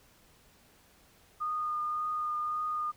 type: tone with vibrato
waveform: sine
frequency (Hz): 1224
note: D#6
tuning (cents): -29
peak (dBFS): -30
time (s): 1.4-2.92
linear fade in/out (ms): 20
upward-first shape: triangle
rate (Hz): 1.8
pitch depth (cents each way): 16
effects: pink hiss -62 dBFS RMS until 2.96 s